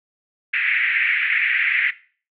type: band-pass noise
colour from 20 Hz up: pink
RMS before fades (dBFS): -20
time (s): 0.53-1.91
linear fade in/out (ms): 10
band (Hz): 1800 to 2400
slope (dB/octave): 48
effects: noise-tail reverb RT60 0.4 s tail -17 dB re dry